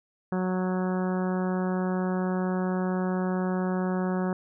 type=harmonic tone; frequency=184.4 Hz; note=F#3; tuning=6 cents flat; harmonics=1 / 2 / 3 / 4 / 5 / 6 / 7 / 8 / 9; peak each=-26 / -32 / -36 / -38 / -40 / -42 / -43 / -44 / -45 dBFS; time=0.32-4.33 s; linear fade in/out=2 ms; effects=none